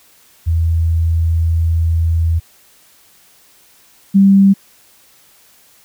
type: tone pair in turn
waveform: sine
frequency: 82.41 / 196.01 Hz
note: E2 / G3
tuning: 0 / 0 cents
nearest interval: octave + minor third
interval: 1500 cents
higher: second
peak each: -11 / -5 dBFS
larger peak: second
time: 0.46-2.4 / 4.14-4.54 s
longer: first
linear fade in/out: 20 ms
effects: white hiss -49 dBFS RMS until 5.84 s

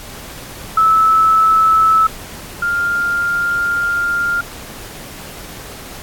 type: tone pair in turn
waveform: sine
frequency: 1306 / 1400.5 Hz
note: E6 / F6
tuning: -17 / +4 cents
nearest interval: minor second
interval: 121 cents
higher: second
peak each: -8 / -14 dBFS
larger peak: first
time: 0.77-2.07 / 2.62-4.41 s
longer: second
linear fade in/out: 5 ms
effects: pink hiss -33 dBFS RMS until 6.02 s + AAC 64 kbps

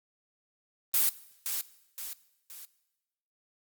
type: noise with echo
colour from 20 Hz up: blue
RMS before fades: -25 dBFS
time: 0.94-1.09 s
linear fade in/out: 0 ms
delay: 520 ms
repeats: 3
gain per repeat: -7 dB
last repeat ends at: 2.65 s
effects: noise-tail reverb RT60 1.0 s tail -19 dB re dry + Opus 32 kbps

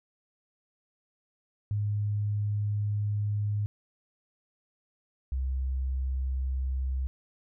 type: tone pair in turn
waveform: sine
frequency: 103.83 / 65.41 Hz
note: G#2 / C2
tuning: 0 / 0 cents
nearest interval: minor sixth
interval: 800 cents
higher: first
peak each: -26 / -27 dBFS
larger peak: first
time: 1.71-3.66 / 5.32-7.07 s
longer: first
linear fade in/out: 0 ms
effects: none

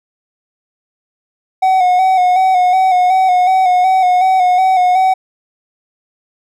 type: tone with vibrato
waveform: triangle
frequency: 740 Hz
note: F#5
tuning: in tune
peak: -6 dBFS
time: 1.62-5.14 s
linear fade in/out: 10 ms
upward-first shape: square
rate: 2.7 Hz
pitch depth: 35 cents each way
effects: none

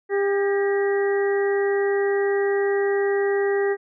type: harmonic tone with a mistuned harmonic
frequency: 399.7 Hz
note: G4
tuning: 34 cents sharp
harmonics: 1 / 2 / 3 / 4 / 5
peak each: -19 / -31 / -38 / -34 / -31 dBFS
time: 0.09-3.77 s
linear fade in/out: 50 ms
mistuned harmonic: 5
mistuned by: -74 cents
effects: none

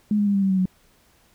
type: tone with pitch steps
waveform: sine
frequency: 209.8 / 205.5 / 201.3 / 197.11 / 193.06 / 189.08 / 185.19 Hz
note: G#3 / G#3 / G3 / G3 / G3 / F#3 / F#3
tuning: +18 / -18 / +46 / +10 / -26 / +38 / +2 cents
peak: -17 dBFS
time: 0.11-0.656 s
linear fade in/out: 2 ms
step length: 78 ms
effects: pink hiss -59 dBFS RMS until 1.34 s

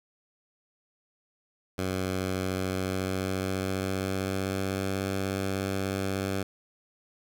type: tone with pitch glide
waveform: 10% pulse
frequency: 93.6 to 96.62 Hz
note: F#2 to G2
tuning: +20 to -25 cents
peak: -20 dBFS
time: 1.78-6.43 s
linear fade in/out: 5 ms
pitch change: +55 cents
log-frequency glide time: 2.43-5.03 s
effects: none

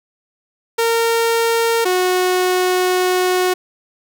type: tone pair in turn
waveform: sawtooth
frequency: 460 / 365.9 Hz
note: A#4 / F#4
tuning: -23 / -19 cents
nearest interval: major third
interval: 396 cents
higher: first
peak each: -10 dBFS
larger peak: neither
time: 0.78-1.85 / 1.85-3.54 s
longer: second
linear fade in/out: 10 ms
effects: none

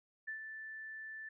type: tone with ADSR envelope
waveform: sine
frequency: 1760 Hz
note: A6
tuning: in tune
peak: -38 dBFS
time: 0.27-1.29 s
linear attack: 15 ms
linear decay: 99 ms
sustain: -6 dB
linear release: 6 ms
effects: none

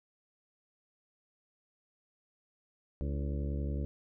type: harmonic tone with a mistuned harmonic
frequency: 70.9 Hz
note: C#2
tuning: 40 cents sharp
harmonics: 1 / 2 / 3 / 4 / 5 / 6 / 7 / 8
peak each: -33 / -39 / -43 / -45 / -47 / -49 / -50 / -51 dBFS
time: 3.01-3.85 s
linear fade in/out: 0 ms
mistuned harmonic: 5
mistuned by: -81 cents
effects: none

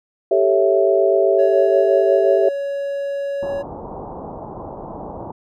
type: chord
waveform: sine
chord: A dominant seventh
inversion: third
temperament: equal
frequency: 392 / 440 / 554.4 / 659.3 Hz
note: G4 / A4 / C#5 / E5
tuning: 0 / 0 / 0 / 0 cents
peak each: -16 / -21 / -19 / -17 dBFS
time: 0.31-2.49 s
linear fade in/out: 5 ms
type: tone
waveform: triangle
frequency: 560 Hz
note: C#5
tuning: 18 cents sharp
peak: -19 dBFS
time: 1.38-3.63 s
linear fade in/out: 20 ms
type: low-pass noise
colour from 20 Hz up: white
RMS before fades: -32 dBFS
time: 3.42-5.32 s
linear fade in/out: 10 ms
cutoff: 960 Hz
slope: 48 dB/octave
effects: none

